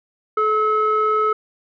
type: tone with low-pass filter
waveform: square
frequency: 430.6 Hz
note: A4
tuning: 37 cents flat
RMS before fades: -18 dBFS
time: 0.37-1.33 s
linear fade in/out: 5 ms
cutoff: 1400 Hz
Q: 6.3
effects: none